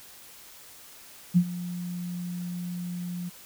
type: tone with ADSR envelope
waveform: sine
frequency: 176.7 Hz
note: F3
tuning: 21 cents sharp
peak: -14 dBFS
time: 1.34-3.3 s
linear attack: 29 ms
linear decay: 68 ms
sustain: -17 dB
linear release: 20 ms
effects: white hiss -49 dBFS RMS until 3.45 s